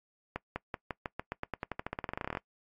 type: accelerating click train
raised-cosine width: 0.5 ms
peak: -19 dBFS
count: 26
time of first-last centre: 0.36-2.372 s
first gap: 200 ms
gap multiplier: 0.91
effects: noise-tail reverb RT60 0.1 s tail -21 dB re dry + AAC 64 kbps